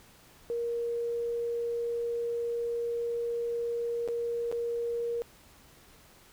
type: tone with dropouts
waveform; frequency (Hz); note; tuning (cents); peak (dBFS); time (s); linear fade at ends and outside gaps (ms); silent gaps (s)
sine; 470.4; A#4; +16; -29; 0.5-5.22; 0; 4.077-4.086 / 4.515-4.525
effects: pink hiss -57 dBFS RMS until 6.32 s